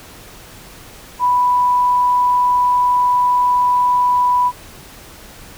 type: tone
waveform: sine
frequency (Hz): 987.8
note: B5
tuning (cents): 0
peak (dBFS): -11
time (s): 1.19-4.52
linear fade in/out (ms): 50
effects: pink hiss -39 dBFS RMS until 5.57 s